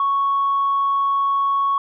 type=tone; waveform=sine; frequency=1108.7 Hz; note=C#6; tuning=in tune; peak=-15 dBFS; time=0-1.78 s; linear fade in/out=2 ms; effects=tanh soft clip ceiling -12 dBFS